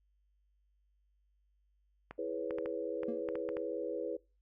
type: clicks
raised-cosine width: 0.5 ms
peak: -29 dBFS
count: 9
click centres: 2.11 / 2.508 / 2.585 / 2.659 / 3.033 / 3.288 / 3.355 / 3.49 / 3.569 s
type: chord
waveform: sine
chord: C# minor seventh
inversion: first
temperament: equal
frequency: 329.6 / 415.3 / 493.9 / 554.4 Hz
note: E4 / G#4 / B4 / C#5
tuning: 0 / 0 / 0 / 0 cents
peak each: -42 / -41 / -38 / -42 dBFS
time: 2.18-4.17 s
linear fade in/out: 10 ms
type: tone with exponential decay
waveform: triangle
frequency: 233.1 Hz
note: A#3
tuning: in tune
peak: -32 dBFS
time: 3.08-3.28 s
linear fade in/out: 5 ms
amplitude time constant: 42 ms
effects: noise-tail reverb RT60 0.3 s tail -24 dB re dry + added 50 Hz sine -70 dBFS peak until 4.41 s